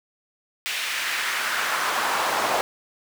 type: noise with high-pass filter sweep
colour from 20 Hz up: brown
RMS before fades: -25 dBFS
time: 0.66-2.61 s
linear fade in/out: 0 ms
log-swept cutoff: 2500 to 720 Hz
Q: 1.6
effects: none